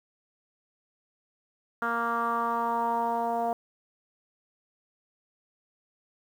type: tone with low-pass filter sweep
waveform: 10% pulse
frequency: 233.1 Hz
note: A#3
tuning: in tune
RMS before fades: -28 dBFS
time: 1.82-3.53 s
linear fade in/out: 2 ms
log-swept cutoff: 1400 to 750 Hz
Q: 4.5
effects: 9-bit